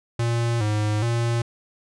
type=tone with vibrato; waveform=square; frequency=111.5 Hz; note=A2; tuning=23 cents sharp; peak=-21 dBFS; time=0.19-1.42 s; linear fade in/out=5 ms; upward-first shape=square; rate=1.2 Hz; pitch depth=90 cents each way; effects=resampled to 22050 Hz